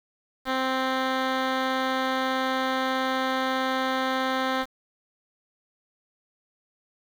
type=tone with low-pass filter; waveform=10% pulse; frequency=261.6 Hz; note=C4; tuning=in tune; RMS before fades=-26 dBFS; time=0.45-4.66 s; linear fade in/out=50 ms; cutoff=3100 Hz; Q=1.5; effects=7-bit